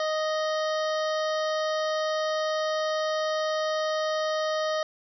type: harmonic tone with a mistuned harmonic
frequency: 622.3 Hz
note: D#5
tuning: in tune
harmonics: 1 / 2 / 3 / 5 / 6 / 7 / 8 / 9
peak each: -26 / -32 / -36 / -40 / -42 / -43 / -44 / -45 dBFS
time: 0-4.83 s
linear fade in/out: 2 ms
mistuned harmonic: 9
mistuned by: +23 cents
effects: none